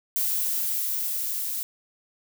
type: noise with level ramp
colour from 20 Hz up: violet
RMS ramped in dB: -25 to -30 dBFS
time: 0.16-1.63 s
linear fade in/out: 0 ms
effects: none